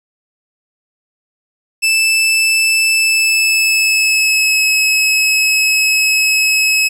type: tone with pitch glide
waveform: sawtooth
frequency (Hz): 2637 to 2572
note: E7 to E7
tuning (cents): 0 to -43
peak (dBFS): -7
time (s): 1.82-6.89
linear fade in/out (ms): 20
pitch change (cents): -43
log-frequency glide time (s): 2.93-4.66
effects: low-pass 12000 Hz 12 dB/octave + 8-bit